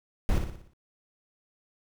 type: noise with echo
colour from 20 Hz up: brown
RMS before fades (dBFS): -24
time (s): 0.29-0.38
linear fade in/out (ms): 0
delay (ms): 59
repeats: 6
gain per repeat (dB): -6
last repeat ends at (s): 0.734
effects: none